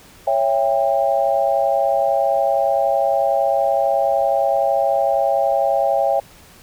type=chord; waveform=sine; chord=C# diminished; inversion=none; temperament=just; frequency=554.4 / 665.2 / 798.3 Hz; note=C#5 / E5 / G5; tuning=0 / +16 / +31 cents; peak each=-19 dBFS; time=0.27-6.2 s; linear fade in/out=5 ms; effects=pink hiss -46 dBFS RMS until 6.62 s